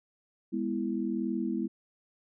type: chord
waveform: sine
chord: E major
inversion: first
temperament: equal with one note detuned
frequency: 205.3 / 246.9 / 329.6 Hz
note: G#3 / B3 / E4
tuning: -20 / 0 / 0 cents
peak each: -33 dBFS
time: 0.52-1.68 s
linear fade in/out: 20 ms
effects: none